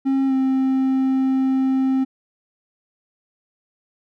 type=tone with pitch glide; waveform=triangle; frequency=269.3 to 264.2 Hz; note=C#4 to C4; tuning=-50 to +17 cents; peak=-14 dBFS; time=0.05-2.05 s; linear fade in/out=20 ms; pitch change=-33 cents; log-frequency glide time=0.27-0.33 s; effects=none